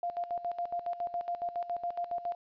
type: tone with tremolo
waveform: sine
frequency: 697 Hz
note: F5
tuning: 4 cents flat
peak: -30 dBFS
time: 0.03-2.35 s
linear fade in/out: 2 ms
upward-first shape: square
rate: 7.2 Hz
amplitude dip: 75%
effects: resampled to 11025 Hz + 12-bit